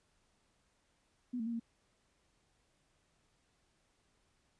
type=tone with pitch steps; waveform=sine; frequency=246.8 / 223.5 / 234 / 230.4 Hz; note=B3 / A3 / A#3 / A#3; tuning=-1 / +27 / +7 / -20 cents; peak=-35 dBFS; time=1.33-1.598 s; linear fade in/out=10 ms; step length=67 ms; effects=pink hiss -75 dBFS RMS until 4.59 s + resampled to 22050 Hz